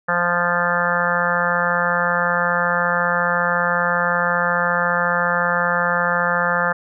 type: harmonic tone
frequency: 174.61 Hz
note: F3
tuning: in tune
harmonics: 1 / 3 / 4 / 5 / 6 / 7 / 8 / 9 / 10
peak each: -28 / -24 / -28 / -26 / -28 / -24 / -24 / -25 / -23 dBFS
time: 0.08-6.73 s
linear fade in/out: 10 ms
effects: none